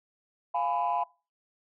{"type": "chord", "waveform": "sine", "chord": "F diminished", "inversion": "none", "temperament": "equal with one note detuned", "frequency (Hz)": [698.5, 830.6, 998.7], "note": ["F5", "Ab5", "Cb6"], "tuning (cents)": [0, 0, 19], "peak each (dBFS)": -29, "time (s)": [0.54, 1.04], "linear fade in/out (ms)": 10, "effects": ["noise-tail reverb RT60 0.3 s tail -22 dB re dry", "tanh soft clip ceiling -20 dBFS"]}